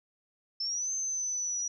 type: linear two-way sweep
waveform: sine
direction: up then down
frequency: 5274 to 6272 to 5800 Hz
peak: -30 dBFS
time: 0.6-1.68 s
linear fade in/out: 5 ms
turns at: 0.92 s
effects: none